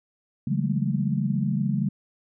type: tone cluster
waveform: sine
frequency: 141.2 / 166.4 / 189.2 / 205.7 / 222.6 Hz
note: C#3 / E3 / F#3 / G#3 / A3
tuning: +32 / +17 / +39 / -16 / +20 cents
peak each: -26 / -31 / -28 / -29 / -30 dBFS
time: 0.47-1.89 s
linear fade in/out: 5 ms
effects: none